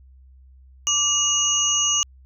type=tone cluster; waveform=sine; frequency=1160 / 2867 / 5970 / 6550 Hz; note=D6 / F7 / F#8 / G#8; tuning=-22 / +45 / +15 / -25 cents; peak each=-31 / -22 / -23 / -22 dBFS; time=0.87-2.03 s; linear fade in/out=0 ms; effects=added 65 Hz sine -46 dBFS peak until 2.25 s